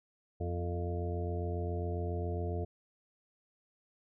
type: harmonic tone with a mistuned harmonic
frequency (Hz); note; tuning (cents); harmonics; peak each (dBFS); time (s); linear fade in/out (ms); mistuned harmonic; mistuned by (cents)
87.31; F2; 0; 1 / 2 / 3 / 4 / 5 / 7 / 8; -34 / -44 / -48 / -43 / -41 / -46 / -45; 0.4-2.65; 10; 3; -47
effects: none